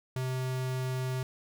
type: tone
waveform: square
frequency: 129.1 Hz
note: C3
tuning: 23 cents flat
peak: -31 dBFS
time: 0.16-1.23 s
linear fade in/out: 2 ms
effects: none